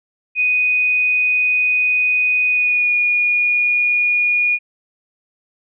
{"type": "tone with pitch glide", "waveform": "sine", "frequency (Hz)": [2489, 2443], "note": ["D#7", "D#7"], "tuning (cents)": [0, -32], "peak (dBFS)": -13, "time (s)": [0.35, 4.59], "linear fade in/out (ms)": 50, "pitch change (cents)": -32, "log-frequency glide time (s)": [2.48, 2.95], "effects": []}